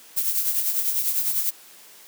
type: noise with tremolo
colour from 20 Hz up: violet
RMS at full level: -21 dBFS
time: 0.16-1.51 s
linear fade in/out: 20 ms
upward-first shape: triangle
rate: 10 Hz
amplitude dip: 60%
effects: white hiss -48 dBFS RMS until 2.07 s + high-pass 200 Hz 12 dB/octave